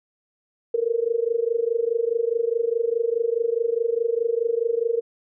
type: tone with amplitude modulation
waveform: sine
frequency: 464.3 Hz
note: A#4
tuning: 7 cents flat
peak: -16 dBFS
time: 0.74-5.01 s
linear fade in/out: 5 ms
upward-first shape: sine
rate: 24.8 Hz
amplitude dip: 90%
effects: none